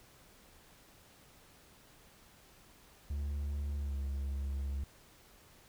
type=tone with pitch glide; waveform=triangle; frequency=71.8 to 68.84 Hz; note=D2 to C#2; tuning=-39 to -11 cents; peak=-32 dBFS; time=3.1-4.84 s; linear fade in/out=5 ms; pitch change=-72 cents; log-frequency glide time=3.78-3.97 s; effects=pink hiss -61 dBFS RMS until 5.68 s